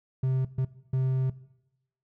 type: tone bursts at uneven times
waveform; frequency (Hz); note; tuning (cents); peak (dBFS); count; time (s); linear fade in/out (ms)
triangle; 130.8; C3; 0; -21; 3; 0.23-0.45 / 0.58-0.65 / 0.93-1.3; 5
effects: noise-tail reverb RT60 0.9 s tail -19 dB re dry